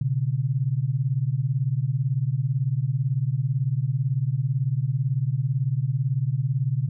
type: beating tone pair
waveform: sine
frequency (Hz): 122.9 / 140.9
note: B2 / C#3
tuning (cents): -8 / +29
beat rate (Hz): 18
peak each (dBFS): -24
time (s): 0.01-6.89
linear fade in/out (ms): 5
effects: none